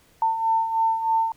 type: beating tone pair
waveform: sine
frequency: 897 / 900.2 Hz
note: A5 / A5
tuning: +33 / +39 cents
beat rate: 3.2 Hz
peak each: -27 / -20 dBFS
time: 0.22-1.32 s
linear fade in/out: 2 ms
effects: pink hiss -58 dBFS RMS until 1.36 s